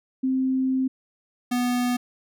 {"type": "tone pair in turn", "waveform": ["sine", "square"], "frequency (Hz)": [261.6, 246], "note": ["C4", "B3"], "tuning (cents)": [0, -7], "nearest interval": "minor second", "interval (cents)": 107, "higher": "first", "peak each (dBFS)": [-20, -22], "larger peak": "first", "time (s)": [[0.23, 0.88], [1.51, 1.97]], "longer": "first", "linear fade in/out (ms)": 10, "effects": []}